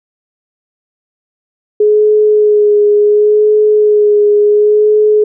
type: tone with vibrato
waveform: sine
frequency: 420 Hz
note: G#4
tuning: 19 cents sharp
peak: -5 dBFS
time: 1.8-5.24 s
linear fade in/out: 5 ms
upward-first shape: sine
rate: 0.7 Hz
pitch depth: 21 cents each way
effects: none